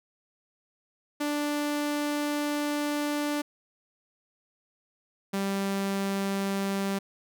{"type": "tone pair in turn", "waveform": "sawtooth", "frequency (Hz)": [293.7, 196.47], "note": ["D4", "G3"], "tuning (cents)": [0, 4], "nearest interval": "perfect fifth", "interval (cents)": 696, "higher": "first", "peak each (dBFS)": -23, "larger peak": "neither", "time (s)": [[1.2, 3.42], [5.33, 6.99]], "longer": "first", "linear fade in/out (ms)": 10, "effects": []}